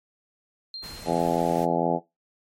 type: tone with exponential decay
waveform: sine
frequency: 4186 Hz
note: C8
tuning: in tune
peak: -32 dBFS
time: 0.74-1.76 s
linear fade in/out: 1 ms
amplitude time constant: 220 ms
type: noise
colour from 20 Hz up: pink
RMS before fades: -42 dBFS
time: 0.82-1.66 s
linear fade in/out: 20 ms
type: harmonic tone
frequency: 84.5 Hz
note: E2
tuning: 43 cents sharp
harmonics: 2 / 3 / 4 / 5 / 6 / 7 / 8 / 9 / 10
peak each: -30 / -30 / -30 / -30 / -30 / -30 / -30 / -30 / -30 dBFS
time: 1.05-2 s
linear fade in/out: 50 ms
effects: noise-tail reverb RT60 0.2 s tail -17 dB re dry + MP3 64 kbps